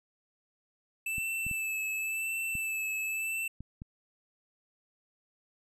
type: tone with vibrato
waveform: square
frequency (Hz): 2637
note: E7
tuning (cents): 0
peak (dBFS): -32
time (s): 1.06-3.48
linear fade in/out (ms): 5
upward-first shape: sine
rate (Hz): 0.93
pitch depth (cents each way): 26
type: clicks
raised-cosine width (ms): 5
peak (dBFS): -29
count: 6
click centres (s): 1.182 / 1.466 / 1.513 / 2.553 / 3.606 / 3.819
effects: none